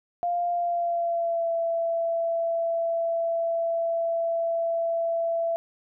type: tone with pitch glide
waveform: sine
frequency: 698.5 to 668.5 Hz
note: F5 to E5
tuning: 0 to +24 cents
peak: -23 dBFS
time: 0.23-5.56 s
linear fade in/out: 0 ms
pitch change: -76 cents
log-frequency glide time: 0.51-1.5 s
effects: none